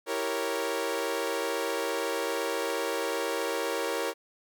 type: chord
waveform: sawtooth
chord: E diminished seventh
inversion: none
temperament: equal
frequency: 329.6 / 392 / 466.2 / 554.4 Hz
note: E4 / G4 / Bb4 / Db5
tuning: 0 / 0 / 0 / 0 cents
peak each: -33 / -32 / -28 / -30 dBFS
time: 0.06-4.14 s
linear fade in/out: 50 ms
effects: none